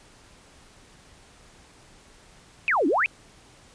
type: exponential two-way sweep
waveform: sine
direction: down then up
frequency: 2685 to 261.6 to 2685 Hz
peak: -19 dBFS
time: 2.68-3.06 s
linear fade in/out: 0 ms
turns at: 2.87 s
effects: pink hiss -53 dBFS RMS until 3.74 s + resampled to 22050 Hz